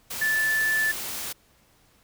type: tone in noise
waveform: sine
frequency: 1750 Hz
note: A6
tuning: 10 cents flat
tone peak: -21 dBFS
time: 0.21-0.92 s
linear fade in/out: 10 ms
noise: white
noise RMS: -33 dBFS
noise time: 0.1-1.33 s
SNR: +9 dB
effects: pink hiss -61 dBFS RMS until 2.03 s